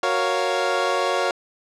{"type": "chord", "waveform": "25% pulse", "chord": "Gb major seventh", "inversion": "none", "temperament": "equal", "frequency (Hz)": [370, 466.2, 554.4, 698.5], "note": ["Gb4", "Bb4", "Db5", "F5"], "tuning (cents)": [0, 0, 0, 0], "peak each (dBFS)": [-23, -23, -20, -22], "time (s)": [0.03, 1.31], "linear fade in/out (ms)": 2, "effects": ["low-pass 6000 Hz 12 dB/octave"]}